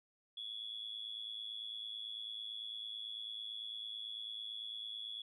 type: tone with amplitude modulation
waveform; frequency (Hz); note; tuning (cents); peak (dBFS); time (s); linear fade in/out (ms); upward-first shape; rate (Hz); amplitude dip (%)
sine; 3392; G#7; +36; -38; 0.37-5.22; 5; sine; 109; 80
effects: tanh soft clip ceiling -35 dBFS